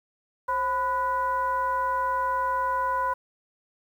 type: tone with frequency modulation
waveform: sine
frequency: 1000 Hz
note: B5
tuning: 21 cents sharp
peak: -23 dBFS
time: 0.48-3.14 s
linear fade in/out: 10 ms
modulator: 468 Hz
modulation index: 0.67
effects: 9-bit